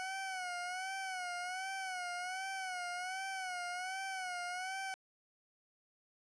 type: tone with vibrato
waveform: 20% pulse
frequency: 740 Hz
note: F#5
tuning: in tune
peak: -34 dBFS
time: 0-4.94 s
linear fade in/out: 0 ms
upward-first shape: sine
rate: 1.3 Hz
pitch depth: 78 cents each way
effects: resampled to 22050 Hz + 11-bit